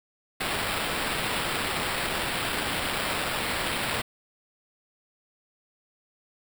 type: noise with sample-and-hold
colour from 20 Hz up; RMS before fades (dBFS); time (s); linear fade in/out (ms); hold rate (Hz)
blue; -29; 0.4-4.02; 10; 6300
effects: none